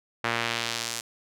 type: tone with band-pass filter sweep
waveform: sawtooth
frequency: 116.54 Hz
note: A#2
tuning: in tune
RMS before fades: -30 dBFS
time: 0.24-1.01 s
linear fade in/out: 5 ms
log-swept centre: 1700 to 7600 Hz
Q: 1
effects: none